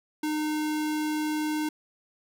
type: tone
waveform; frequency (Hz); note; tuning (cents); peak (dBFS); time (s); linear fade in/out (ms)
square; 305.5; D#4; -32; -27; 0.23-1.69; 5
effects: none